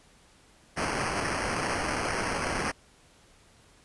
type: noise with sample-and-hold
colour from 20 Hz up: white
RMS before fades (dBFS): -30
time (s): 0.76-2.72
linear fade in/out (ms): 20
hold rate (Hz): 3675
effects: pink hiss -59 dBFS RMS until 3.84 s + resampled to 24000 Hz